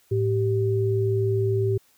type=tone pair together; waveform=sine; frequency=109.08 / 388.7 Hz; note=A2 / G4; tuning=-15 / -15 cents; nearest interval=octave + minor seventh; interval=2200 cents; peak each=-22 / -23 dBFS; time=0.11-1.78 s; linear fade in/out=10 ms; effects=white hiss -61 dBFS RMS until 1.97 s